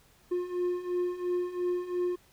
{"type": "beating tone pair", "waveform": "triangle", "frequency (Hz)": [354.6, 357.5], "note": ["F4", "F4"], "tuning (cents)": [26, 41], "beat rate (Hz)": 2.9, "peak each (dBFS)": [-32, -28], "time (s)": [0.31, 2.16], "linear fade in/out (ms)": 10, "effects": ["pink hiss -62 dBFS RMS until 2.32 s"]}